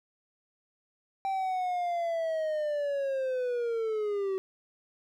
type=linear sweep; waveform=triangle; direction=down; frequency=781 to 377.6 Hz; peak=-26 dBFS; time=1.25-4.38 s; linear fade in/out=0 ms; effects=none